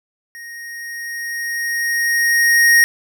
square tone with level ramp, 1868 Hz, A#6, 3 cents sharp, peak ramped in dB -33 to -8 dBFS, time 0.35-2.84 s, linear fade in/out 0 ms, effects none

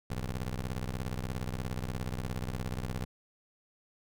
20% pulse ring-modulated tone, 63.3 Hz, B1, 43 cents sharp, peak -26 dBFS, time 0.1-3.05 s, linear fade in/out 5 ms, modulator 40.1 Hz, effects none

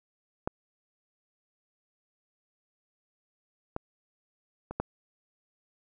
clicks, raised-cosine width 1 ms, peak -15 / -18 / -23 / -14 dBFS, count 4, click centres 0.475 / 3.764 / 4.71 / 4.8 s, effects none

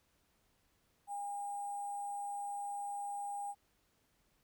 sine tone with sample-and-hold, 810 Hz, G#5, 43 cents flat, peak -38 dBFS, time 1.07-3.55 s, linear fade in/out 50 ms, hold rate 8820 Hz, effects pink hiss -75 dBFS RMS until 4.43 s

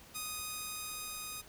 5% pulse tone with level ramp, 1244.5 Hz, D#6, in tune, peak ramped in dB -26 to -29 dBFS, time 0.14-1.42 s, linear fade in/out 20 ms, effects pink hiss -56 dBFS RMS until 1.48 s

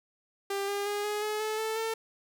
sawtooth tone with pitch steps, 396.8 / 403.7 / 410.8 / 418 / 425.3 / 432.7 / 440.3 / 448 Hz, G4 / G#4 / G#4 / G#4 / G#4 / A4 / A4 / A4, +21 / -49 / -19 / +11 / +41 / -29 / +1 / +31 cents, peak -26 dBFS, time 0.5-1.94 s, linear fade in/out 5 ms, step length 180 ms, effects none

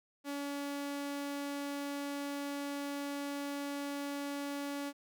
sawtooth tone, 283.8 Hz, C#4, 41 cents sharp, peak -33 dBFS, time 0.24-4.93 s, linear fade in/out 50 ms, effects none

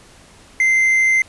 triangle tone with amplitude modulation, 2079 Hz, C7, 12 cents flat, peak -9 dBFS, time 0.6-1.22 s, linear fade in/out 2 ms, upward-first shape sine, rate 113 Hz, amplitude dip 25%, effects pink hiss -46 dBFS RMS until 1.28 s + resampled to 24000 Hz

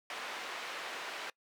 white band-pass noise, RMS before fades -42 dBFS, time 0.1-1.3 s, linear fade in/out 2 ms, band 470 to 2500 Hz, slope 12 dB/octave, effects noise-tail reverb RT60 0.1 s tail -24 dB re dry

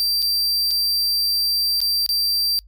45% pulse tone with dropouts, 4699 Hz, D8, in tune, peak -17 dBFS, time 0-2.59 s, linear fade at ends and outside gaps 0 ms, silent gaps 0.22-0.225 / 0.708-0.712 / 1.804-1.815 / 2.063-2.091 s, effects noise-tail reverb RT60 0.1 s tail -26 dB re dry + added 50 Hz sine -44 dBFS peak until 2.67 s

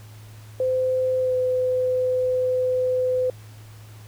sine tone with pitch glide, 514 to 507.5 Hz, C5 to B4, -31 to +47 cents, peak -19 dBFS, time 0.6-3.3 s, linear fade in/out 2 ms, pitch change -22 cents, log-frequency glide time 1.2-1.35 s, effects added 107 Hz sine -41 dBFS peak until 4.07 s + pink hiss -51 dBFS RMS until 4.07 s

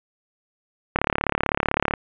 click train, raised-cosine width 0.5 ms, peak -4 dBFS, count 36, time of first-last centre 0.96-1.938 s, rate 35.8 Hz, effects resampled to 8000 Hz + 7-bit

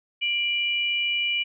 sine tone pair together, 2368 / 2939 Hz, D7 / F#7, +14 / -12 cents, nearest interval major third, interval 374 cents, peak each -25 dBFS, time 0.21-1.44 s, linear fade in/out 20 ms, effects none

